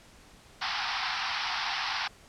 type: band-pass noise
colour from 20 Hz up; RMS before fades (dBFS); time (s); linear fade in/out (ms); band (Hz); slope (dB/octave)
pink; -32; 0.61-2.08; 10; 740 to 5500; 96
effects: pink hiss -55 dBFS RMS until 2.28 s + low-pass 9000 Hz 12 dB/octave